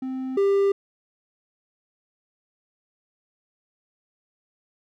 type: tone pair in turn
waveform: triangle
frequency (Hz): 260.8 / 396.7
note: C4 / G4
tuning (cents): -5 / +21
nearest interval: perfect fifth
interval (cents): 726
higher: second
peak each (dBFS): -25 / -15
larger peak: second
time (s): 0.02-0.37 / 0.37-0.72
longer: neither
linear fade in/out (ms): 5
effects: none